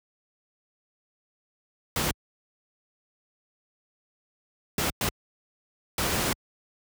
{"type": "noise bursts at uneven times", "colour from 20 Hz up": "pink", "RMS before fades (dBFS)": -26, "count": 4, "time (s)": [[1.96, 2.11], [4.78, 4.9], [5.01, 5.09], [5.98, 6.33]], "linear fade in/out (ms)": 2, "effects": ["high-pass 60 Hz 12 dB/octave"]}